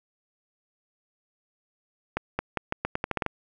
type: accelerating click train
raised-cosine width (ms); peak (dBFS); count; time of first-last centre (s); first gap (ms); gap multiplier
0.5; -11; 11; 2.17-3.263; 220; 0.83
effects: none